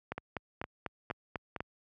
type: two click trains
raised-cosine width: 0.5 ms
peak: -20 / -22 dBFS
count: 7 / 4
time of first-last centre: 0.12-1.605 / 0.18-1.562 s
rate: 4.04 / 2.17 Hz
effects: high-pass 60 Hz 12 dB/octave